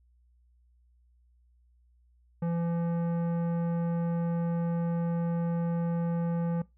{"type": "tone with tanh clipping", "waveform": "sine", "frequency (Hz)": 169.4, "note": "E3", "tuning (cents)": 48, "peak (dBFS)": -29, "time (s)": [2.42, 6.62], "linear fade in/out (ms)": 5, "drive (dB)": 14, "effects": ["noise-tail reverb RT60 0.2 s tail -20 dB re dry", "added 60 Hz sine -61 dBFS peak until 6.77 s"]}